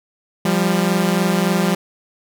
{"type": "tone pair together", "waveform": "sawtooth", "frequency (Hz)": [174.61, 198.1], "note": ["F3", "G3"], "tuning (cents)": [0, 18], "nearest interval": "major second", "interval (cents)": 218, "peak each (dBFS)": -14, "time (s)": [0.45, 1.75], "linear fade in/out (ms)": 5, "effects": []}